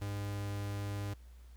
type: tone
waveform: 45% pulse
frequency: 101.4 Hz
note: G#2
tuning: 41 cents flat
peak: -36 dBFS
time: 0.01-1.14 s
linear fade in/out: 10 ms
effects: added 60 Hz sine -51 dBFS peak until 1.56 s + pink hiss -68 dBFS RMS until 1.56 s